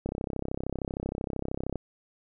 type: click train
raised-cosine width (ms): 2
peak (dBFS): -18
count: 57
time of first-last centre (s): 0.06-1.757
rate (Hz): 33
effects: none